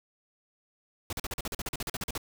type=noise bursts; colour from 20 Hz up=pink; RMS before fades=-34 dBFS; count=16; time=1.1-2.178 s; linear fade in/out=2 ms; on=28 ms; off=42 ms; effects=none